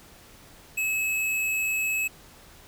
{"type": "tone", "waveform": "square", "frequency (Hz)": 2583, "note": "E7", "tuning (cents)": -36, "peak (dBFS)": -25, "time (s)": [0.77, 2.08], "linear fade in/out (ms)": 10, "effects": ["pink hiss -51 dBFS RMS until 2.67 s"]}